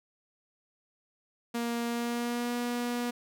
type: tone with pitch glide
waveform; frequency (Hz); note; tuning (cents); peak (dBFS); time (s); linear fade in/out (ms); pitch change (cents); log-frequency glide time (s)
sawtooth; 235.3 to 241.5; A#3 to B3; +16 to -39; -26; 1.54-3.11; 10; +45; 1.86-2.55
effects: none